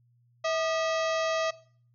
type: harmonic tone with a mistuned harmonic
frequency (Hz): 647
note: E5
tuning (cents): -32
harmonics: 1 / 2 / 3 / 4 / 5 / 6 / 7 / 8 / 9 / 10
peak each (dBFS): -27 / -33 / -37 / -39 / -41 / -43 / -44 / -45 / -46 / -47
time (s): 0.44-1.51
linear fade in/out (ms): 10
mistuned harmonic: 2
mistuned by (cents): -100
effects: noise-tail reverb RT60 0.5 s tail -20 dB re dry + added 120 Hz sine -62 dBFS peak until 1.94 s